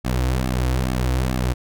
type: tone with flanger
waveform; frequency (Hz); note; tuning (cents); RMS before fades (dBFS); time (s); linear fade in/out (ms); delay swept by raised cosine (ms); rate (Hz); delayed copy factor
sawtooth; 63.3; B1; +43; -21; 0.04-1.54; 20; 2 to 5.1; 2.3; -1
effects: none